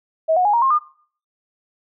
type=tone with pitch steps; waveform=sine; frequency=642 / 729 / 827.8 / 939.9 / 1067.3 / 1211.9 Hz; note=E5 / F#5 / G#5 / A#5 / C6 / D#6; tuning=-46 / -26 / -6 / +14 / +34 / -46 cents; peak=-13 dBFS; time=0.28-0.79 s; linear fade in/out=20 ms; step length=85 ms; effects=noise-tail reverb RT60 0.5 s tail -20 dB re dry